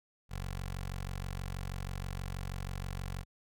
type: tone with notch filter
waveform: 15% pulse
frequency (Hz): 46.25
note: F#1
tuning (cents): 0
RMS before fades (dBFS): -39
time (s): 0.29-3.25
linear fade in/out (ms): 50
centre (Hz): 320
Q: 0.67
effects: none